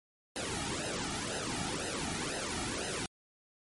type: noise with flanger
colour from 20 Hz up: pink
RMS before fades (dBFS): -36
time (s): 0.36-3.06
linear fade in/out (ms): 0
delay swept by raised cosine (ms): 0.87 to 1.97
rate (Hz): 2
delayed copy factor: -0.9
effects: MP3 48 kbps